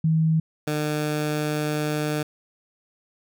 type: tone pair in turn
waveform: sine / 15% pulse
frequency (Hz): 159.9 / 150.93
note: D#3 / D3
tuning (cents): +48 / +48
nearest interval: minor second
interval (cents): 100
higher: first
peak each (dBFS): -17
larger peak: neither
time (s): 0.04-0.4 / 0.67-2.23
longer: second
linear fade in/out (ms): 5
effects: none